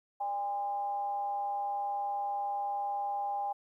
sine tone with frequency modulation, 810 Hz, G#5, 43 cents flat, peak -31 dBFS, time 0.2-3.53 s, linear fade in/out 10 ms, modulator 221 Hz, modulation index 0.35, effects 12-bit

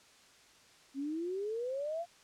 sine exponential sweep, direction up, 265.7 to 705 Hz, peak -34 dBFS, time 0.94-2.06 s, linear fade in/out 50 ms, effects white hiss -61 dBFS RMS until 2.23 s + low-pass 7000 Hz 12 dB/octave

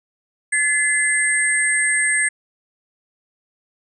sine tone cluster, 1718 / 2051 / 8480 Hz, A6 / C7 / C9, -42 / -35 / +22 cents, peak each -20 dBFS, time 0.52-2.29 s, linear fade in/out 10 ms, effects none

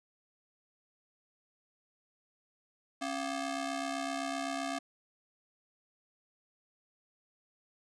sawtooth ring-modulated tone, 479.8 Hz, A#4, 50 cents sharp, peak -27 dBFS, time 3.01-4.79 s, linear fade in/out 10 ms, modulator 206 Hz, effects resampled to 22050 Hz

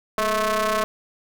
sawtooth ring-modulated tone, 220 Hz, A3, in tune, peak -13 dBFS, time 0.18-0.84 s, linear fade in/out 0 ms, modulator 864 Hz, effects none

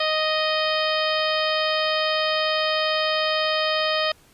harmonic tone, 622.3 Hz, D#5, in tune, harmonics 1 / 2 / 3 / 4 / 5 / 6 / 7 / 8, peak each -24 / -27 / -29 / -31 / -28 / -32 / -33 / -32 dBFS, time 0-4.12 s, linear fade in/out 5 ms, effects pink hiss -55 dBFS RMS until 4.33 s + resampled to 32000 Hz

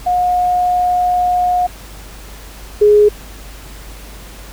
sine tone pair in turn, 720 / 417.2 Hz, F#5 / G#4, -47 / +8 cents, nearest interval major sixth, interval 945 cents, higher first, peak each -11 / -5 dBFS, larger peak second, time 0.06-1.67 / 2.81-3.09 s, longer first, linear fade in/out 10 ms, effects added 50 Hz sine -33 dBFS peak until 4.52 s + pink hiss -37 dBFS RMS until 4.52 s

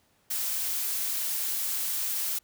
blue noise, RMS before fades -30 dBFS, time 0.3-2.39 s, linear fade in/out 10 ms, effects pink hiss -67 dBFS RMS until 2.43 s + high-pass 60 Hz 12 dB/octave

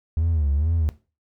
triangle tone with vibrato, 76.7 Hz, D#2, 24 cents flat, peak -16 dBFS, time 0.17-0.89 s, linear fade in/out 0 ms, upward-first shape sine, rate 2.2 Hz, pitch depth 160 cents each way, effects noise-tail reverb RT60 0.3 s tail -17 dB re dry + tanh soft clip ceiling -12 dBFS

